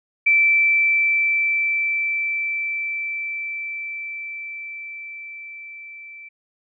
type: tone with level ramp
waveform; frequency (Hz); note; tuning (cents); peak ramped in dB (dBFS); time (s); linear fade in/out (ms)
sine; 2330; D7; -14; -12 to -37; 0.26-6.29; 10
effects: none